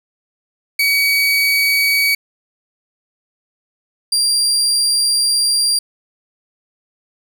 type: tone pair in turn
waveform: 30% pulse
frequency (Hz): 2264 / 4759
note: C#7 / D8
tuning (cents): +36 / +22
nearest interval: octave + minor second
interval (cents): 1286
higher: second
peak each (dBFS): -10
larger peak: neither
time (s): 0.79-2.15 / 4.12-5.79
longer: second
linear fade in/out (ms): 5
effects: none